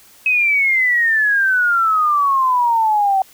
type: exponential sweep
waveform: sine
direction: down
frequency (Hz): 2560 to 757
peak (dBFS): -12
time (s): 0.26-3.22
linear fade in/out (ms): 2
effects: white hiss -47 dBFS RMS until 3.33 s